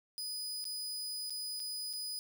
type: tone with dropouts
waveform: sawtooth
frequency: 4975 Hz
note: D#8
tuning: 1 cent flat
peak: -35 dBFS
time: 0.18-2.19 s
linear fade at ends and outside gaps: 0 ms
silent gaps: 0.642-0.653 / 1.297-1.305 / 1.596-1.601 / 1.93-1.935 s
effects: none